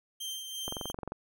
sawtooth tone with tremolo, 3147 Hz, G7, 6 cents sharp, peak -32 dBFS, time 0.2-0.92 s, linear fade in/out 10 ms, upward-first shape sine, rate 2.9 Hz, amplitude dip 45%
click train, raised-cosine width 1 ms, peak -23 dBFS, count 11, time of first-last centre 0.68-1.121 s, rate 22.7 Hz
effects none

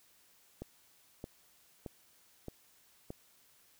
click train, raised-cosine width 2 ms, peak -28 dBFS, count 5, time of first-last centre 0.62-3.104 s, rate 1.61 Hz, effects white hiss -66 dBFS RMS until 3.79 s

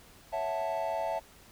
triangle chord, F# minor seventh, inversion second, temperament equal, 554.4 / 659.3 / 740 / 880 Hz, C#5 / E5 / F#5 / A5, 0 / 0 / 0 / 0 cents, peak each -37 / -31 / -37 / -33 dBFS, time 0.32-1.2 s, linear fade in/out 20 ms, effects pink hiss -56 dBFS RMS until 1.51 s

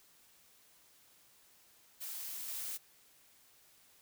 blue noise with level steps, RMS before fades -43 / -41 dBFS, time 2-2.78 s, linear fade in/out 20 ms, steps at 2.48 s, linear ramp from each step 5 ms, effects white hiss -65 dBFS RMS until 4.01 s

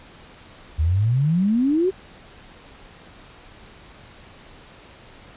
sine exponential sweep, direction up, 73.42 to 392 Hz, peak -16 dBFS, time 0.78-1.91 s, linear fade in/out 20 ms, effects pink hiss -46 dBFS RMS until 5.36 s + resampled to 8000 Hz

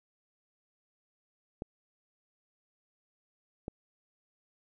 clicks, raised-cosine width 2 ms, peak -23 dBFS, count 2, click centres 1.621 / 3.681 s, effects none

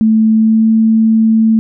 sine tone with pitch glide, 220 to 222.2 Hz, A3 to A3, 0 to +17 cents, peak -6 dBFS, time 0.01-1.59 s, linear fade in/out 0 ms, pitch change +17 cents, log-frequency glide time 0.34-0.68 s, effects none

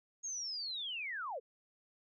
sine linear sweep, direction down, 6645 to 415.3 Hz, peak -38 dBFS, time 0.23-1.4 s, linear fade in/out 20 ms, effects none

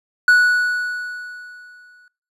triangle tone with exponential decay, 1472 Hz, F#6, 9 cents flat, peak -6 dBFS, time 0.28-2.08 s, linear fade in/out 2 ms, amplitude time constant 390 ms, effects noise-tail reverb RT60 0.4 s tail -23 dB re dry + resampled to 32000 Hz

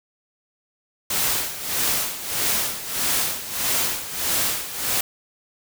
white noise with tremolo, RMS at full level -21 dBFS, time 1.1-5.01 s, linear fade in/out 5 ms, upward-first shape sine, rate 1.6 Hz, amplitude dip 75%, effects none

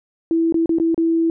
sine tone with dropouts, 329.6 Hz, E4, in tune, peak -14 dBFS, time 0.31-1.3 s, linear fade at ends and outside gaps 1 ms, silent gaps 0.524-0.543 / 0.659-0.693 / 0.785-0.799 / 0.945-0.978 s, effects none

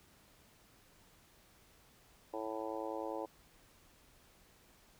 harmonic tone, 110 Hz, A2, in tune, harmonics 3 / 4 / 5 / 6 / 7 / 8 / 9, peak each -44 / -45 / -43 / -50 / -47 / -47 / -50 dBFS, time 2.33-3.26 s, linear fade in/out 10 ms, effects pink hiss -65 dBFS RMS until 4.99 s

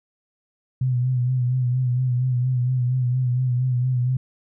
sine tone with vibrato, 125.9 Hz, B2, 34 cents sharp, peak -18 dBFS, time 0.81-4.17 s, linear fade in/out 5 ms, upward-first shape sine, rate 4.3 Hz, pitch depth 49 cents each way, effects none

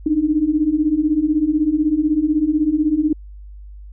sine beating tone pair, 294.1 / 310.1 Hz, D4 / D#4, +3 / -6 cents, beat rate 16 Hz, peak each -19 / -16 dBFS, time 0.06-3.13 s, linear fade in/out 5 ms, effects added 50 Hz sine -34 dBFS peak until 3.92 s

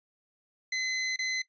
sawtooth tone with dropouts, 2040 Hz, C7, 44 cents flat, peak -25 dBFS, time 0.72-1.42 s, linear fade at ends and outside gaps 5 ms, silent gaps 1.162-1.189 s, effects noise-tail reverb RT60 0.1 s tail -19 dB re dry + resampled to 16000 Hz

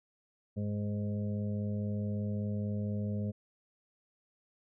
harmonic tone with a mistuned harmonic, 103.83 Hz, G#2, in tune, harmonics 1 / 2 / 4 / 5 / 6, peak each -34 / -35 / -47 / -46 / -50 dBFS, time 0.56-3.32 s, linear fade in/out 20 ms, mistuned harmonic 1, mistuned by -16 cents, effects none

